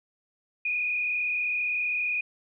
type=tone with frequency modulation; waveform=sine; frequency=2463 Hz; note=D#7; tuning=18 cents flat; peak=-25 dBFS; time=0.65-2.21 s; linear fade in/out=5 ms; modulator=35.3 Hz; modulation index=1.4; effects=none